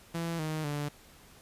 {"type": "tone with pitch steps", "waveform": "sawtooth", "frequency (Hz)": [167.3, 156, 146.3], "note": ["E3", "D#3", "D3"], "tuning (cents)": [26, 5, -6], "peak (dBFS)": -28, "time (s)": [0.14, 0.89], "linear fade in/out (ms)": 10, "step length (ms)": 250, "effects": ["pink hiss -56 dBFS RMS until 1.41 s", "resampled to 32000 Hz"]}